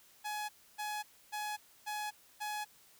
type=tone bursts; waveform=sawtooth; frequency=842 Hz; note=G#5; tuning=24 cents sharp; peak=-33 dBFS; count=5; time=0.24-2.65 s; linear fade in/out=20 ms; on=250 ms; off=290 ms; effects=white hiss -63 dBFS RMS until 2.99 s